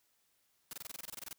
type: noise bursts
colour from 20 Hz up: white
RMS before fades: -44 dBFS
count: 14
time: 0.71-1.33 s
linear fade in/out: 2 ms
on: 22 ms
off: 24 ms
effects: white hiss -75 dBFS RMS until 1.38 s